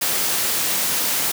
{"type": "high-pass noise", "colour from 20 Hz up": "white", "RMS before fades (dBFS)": -21, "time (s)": [0.01, 1.32], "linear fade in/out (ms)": 10, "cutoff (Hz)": 130, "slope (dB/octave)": 12, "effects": []}